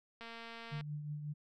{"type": "click train", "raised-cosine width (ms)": 0.3, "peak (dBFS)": -33, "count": 139, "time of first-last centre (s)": [0.21, 0.81], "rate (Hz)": 230}
{"type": "tone with tremolo", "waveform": "sine", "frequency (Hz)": 148.7, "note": "D3", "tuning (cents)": 22, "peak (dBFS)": -37, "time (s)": [0.71, 1.34], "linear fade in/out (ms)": 20, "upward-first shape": "triangle", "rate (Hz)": 5.5, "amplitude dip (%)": 50}
{"effects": []}